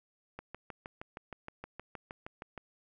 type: click train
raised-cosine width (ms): 0.5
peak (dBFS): -27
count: 15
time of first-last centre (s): 0.39-2.578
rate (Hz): 6.4
effects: none